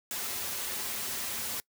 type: noise with comb filter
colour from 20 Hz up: white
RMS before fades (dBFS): -35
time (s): 0.11-1.6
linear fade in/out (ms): 0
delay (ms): 6.4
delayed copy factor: -0.5
effects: noise-tail reverb RT60 0.1 s tail -23 dB re dry + high-pass 80 Hz 12 dB/octave